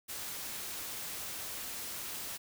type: noise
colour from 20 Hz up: white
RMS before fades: -41 dBFS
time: 0.08-2.38 s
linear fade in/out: 20 ms
effects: none